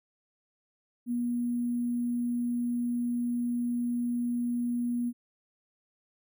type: tone with sample-and-hold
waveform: sine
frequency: 240.8 Hz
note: B3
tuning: 44 cents flat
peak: -27 dBFS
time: 1.06-5.13 s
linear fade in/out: 50 ms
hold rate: 11025 Hz
effects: none